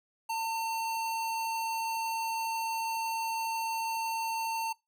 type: tone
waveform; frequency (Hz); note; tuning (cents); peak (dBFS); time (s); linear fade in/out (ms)
square; 903; A5; +45; -31; 0.29-4.73; 10
effects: noise-tail reverb RT60 0.2 s tail -22 dB re dry